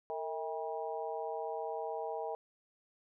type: harmonic tone with a mistuned harmonic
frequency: 160.4 Hz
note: E3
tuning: 47 cents flat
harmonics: 3 / 4 / 5 / 6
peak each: -40 / -41 / -41 / -46 dBFS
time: 0.1-2.35 s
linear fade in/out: 0 ms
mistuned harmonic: 3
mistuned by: -88 cents
effects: none